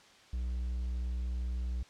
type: tone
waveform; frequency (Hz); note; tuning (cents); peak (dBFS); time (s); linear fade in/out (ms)
triangle; 61.3; B1; -12; -30; 0.33-1.83; 5
effects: white hiss -58 dBFS RMS until 1.89 s + low-pass 5000 Hz 12 dB/octave